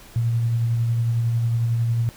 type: tone with tremolo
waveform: sine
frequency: 116.54 Hz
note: A#2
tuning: in tune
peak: -17 dBFS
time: 0.16-2.09 s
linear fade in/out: 0 ms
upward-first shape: sine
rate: 11 Hz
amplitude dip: 25%
effects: pink hiss -46 dBFS RMS until 2.16 s